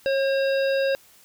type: harmonic tone with a mistuned harmonic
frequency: 544 Hz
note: C#5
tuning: 33 cents flat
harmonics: 1 / 3 / 5 / 7 / 9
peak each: -20 / -30 / -34 / -37 / -39 dBFS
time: 0.06-0.95 s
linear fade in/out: 0 ms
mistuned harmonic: 3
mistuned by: -24 cents
effects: white hiss -54 dBFS RMS until 1.24 s